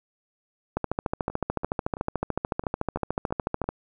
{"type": "two click trains", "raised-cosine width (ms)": 1, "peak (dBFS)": [-11, -23], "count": [41, 8], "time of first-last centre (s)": [[0.77, 3.69], [1.3, 3.641]], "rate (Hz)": [13.7, 2.99], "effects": []}